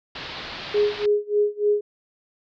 white low-pass noise, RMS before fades -35 dBFS, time 0.15-1.06 s, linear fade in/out 5 ms, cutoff 4500 Hz, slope 48 dB/octave
sine tone with tremolo, 415.3 Hz, G#4, in tune, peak -15 dBFS, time 0.74-1.81 s, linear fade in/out 5 ms, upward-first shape sine, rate 3.4 Hz, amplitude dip 95%
effects none

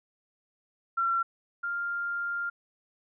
sine tone pair in turn, 1362 / 1397.9 Hz, F6 / F6, -44 / +1 cents, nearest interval unison, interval 45 cents, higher second, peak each -24 / -29 dBFS, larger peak first, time 0.97-1.23 / 1.63-2.5 s, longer second, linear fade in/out 10 ms, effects none

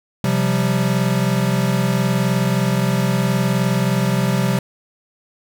square chord, C suspended fourth, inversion none, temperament equal with one note detuned, 130.81 / 174.61 / 193.86 Hz, C3 / F3 / G3, 0 / 0 / -19 cents, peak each -20 / -22 / -21 dBFS, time 0.24-4.59 s, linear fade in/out 2 ms, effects none

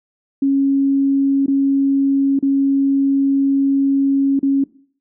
sine tone with dropouts, 274.9 Hz, C#4, 14 cents flat, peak -12 dBFS, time 0.42-4.64 s, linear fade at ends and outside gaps 5 ms, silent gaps 1.462-1.48 / 2.391-2.426 / 4.393-4.429 s, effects noise-tail reverb RT60 0.5 s tail -19 dB re dry

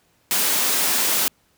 white high-pass noise, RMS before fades -20 dBFS, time 0.31-1.28 s, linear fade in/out 0 ms, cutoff 160 Hz, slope 48 dB/octave, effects pink hiss -62 dBFS RMS until 1.57 s + high-pass 60 Hz 12 dB/octave

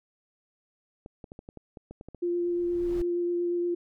clicks, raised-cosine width 2 ms, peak -29 dBFS, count 11, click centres 1.061 / 1.242 / 1.319 / 1.391 / 1.489 / 1.573 / 1.772 / 1.91 / 2.011 / 2.086 / 2.147 s
sine tone with vibrato, 348.6 Hz, F4, 3 cents flat, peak -25 dBFS, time 2.22-3.75 s, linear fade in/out 10 ms, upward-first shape sine, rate 8.5 Hz, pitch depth 10 cents each way
brown noise with exponential growth, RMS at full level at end -34 dBFS, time 2.23-3.02 s, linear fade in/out 5 ms, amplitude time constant 170 ms
effects none

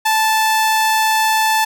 sawtooth tone, 877 Hz, A5, 6 cents flat, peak -9 dBFS, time 0.05-1.65 s, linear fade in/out 10 ms, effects none

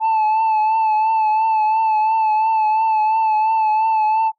sine tone with vibrato, 874 Hz, A5, 12 cents flat, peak -11 dBFS, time 0-4.32 s, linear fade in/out 50 ms, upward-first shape triangle, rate 2.9 Hz, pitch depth 43 cents each way, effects noise-tail reverb RT60 0.1 s tail -19 dB re dry + tanh soft clip ceiling -13 dBFS

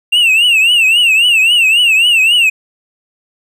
triangle tone with vibrato, 2735 Hz, F7, 37 cents flat, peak -5 dBFS, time 0.12-2.5 s, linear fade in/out 10 ms, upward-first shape triangle, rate 3.7 Hz, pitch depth 160 cents each way, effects none

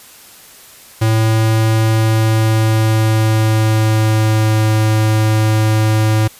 square tone with pitch glide, 110.9 to 108.81 Hz, A2 to A2, +14 to -19 cents, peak -11 dBFS, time 1.01-6.28 s, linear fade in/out 10 ms, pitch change -33 cents, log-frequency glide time 1.88-4.68 s, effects white hiss -40 dBFS RMS until 6.39 s + resampled to 32000 Hz

